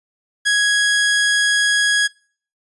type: tone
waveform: sawtooth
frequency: 1661.2 Hz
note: G#6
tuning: in tune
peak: -10 dBFS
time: 0.45-2.08 s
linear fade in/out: 20 ms
effects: noise-tail reverb RT60 0.5 s tail -26 dB re dry + resampled to 24000 Hz